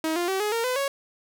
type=tone with pitch steps; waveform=sawtooth; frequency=318.3 / 349.1 / 382.9 / 420 / 460.7 / 505.3 / 554.2 Hz; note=D#4 / F4 / G4 / G#4 / A#4 / B4 / C#5; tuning=+39 / -1 / -41 / +19 / -20 / +40 / -1 cents; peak=-20 dBFS; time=0.04-0.88 s; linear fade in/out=2 ms; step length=120 ms; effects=none